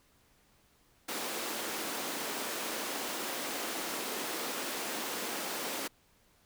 pink high-pass noise, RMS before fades -37 dBFS, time 1.08-5.88 s, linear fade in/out 10 ms, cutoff 250 Hz, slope 24 dB/octave, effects pink hiss -67 dBFS RMS until 6.45 s

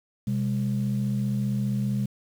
sine tone pair together, 127.34 / 202.5 Hz, C3 / G#3, -47 / -43 cents, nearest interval minor sixth, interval 804 cents, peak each -25 / -25 dBFS, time 0.27-2.06 s, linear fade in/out 5 ms, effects tanh soft clip ceiling -18 dBFS + 8-bit

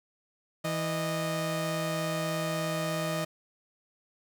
sawtooth tone pair together, 163.5 / 617.3 Hz, E3 / D#5, -14 / -14 cents, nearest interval octave + major seventh, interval 2300 cents, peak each -28 dBFS, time 0.64-3.25 s, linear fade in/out 10 ms, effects none

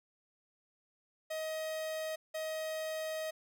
45% pulse tone bursts at uneven times, 631 Hz, D#5, 24 cents sharp, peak -36 dBFS, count 2, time 1.3-2.16 / 2.34-3.31 s, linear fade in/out 10 ms, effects none

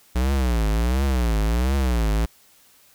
square tone with vibrato, 60 Hz, B1, 49 cents flat, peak -19 dBFS, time 0.15-2.26 s, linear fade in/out 10 ms, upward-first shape triangle, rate 1.4 Hz, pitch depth 270 cents each way, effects white hiss -55 dBFS RMS until 2.94 s

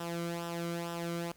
sawtooth tone with flanger, 170 Hz, F3, 46 cents flat, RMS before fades -37 dBFS, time 0-1.32 s, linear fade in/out 5 ms, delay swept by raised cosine 0.45 to 1.16 ms, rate 2.2 Hz, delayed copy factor -0.65, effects pink hiss -64 dBFS RMS until 1.36 s

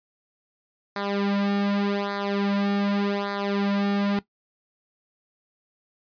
sawtooth tone with flanger, 201 Hz, G3, 44 cents sharp, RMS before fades -25 dBFS, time 0.96-4.19 s, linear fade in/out 2 ms, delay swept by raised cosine 0.34 to 3.04 ms, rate 0.85 Hz, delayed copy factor -0.85, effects noise-tail reverb RT60 0.1 s tail -17 dB re dry + resampled to 11025 Hz

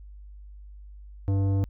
sine tone with tanh clipping, 98 Hz, G2, in tune, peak -23 dBFS, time 1.28-1.64 s, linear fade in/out 0 ms, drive 13 dB, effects added 50 Hz sine -42 dBFS peak until 1.69 s

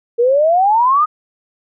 sine exponential sweep, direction up, 460 to 1265 Hz, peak -9 dBFS, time 0.18-1.06 s, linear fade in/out 20 ms, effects none

